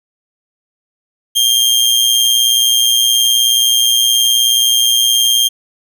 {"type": "tone with amplitude modulation", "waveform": "sawtooth", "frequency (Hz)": 3201, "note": "G7", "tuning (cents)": 36, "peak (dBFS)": -4, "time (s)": [1.35, 5.49], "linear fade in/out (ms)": 20, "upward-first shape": "sine", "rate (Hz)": 119, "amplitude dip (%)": 50, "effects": []}